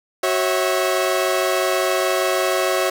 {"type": "tone cluster", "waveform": "sawtooth", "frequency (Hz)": [372.8, 546, 651], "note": ["F#4", "C#5", "E5"], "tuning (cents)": [13, -26, -22], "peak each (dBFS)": -18, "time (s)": [0.23, 2.9], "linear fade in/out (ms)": 5, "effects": []}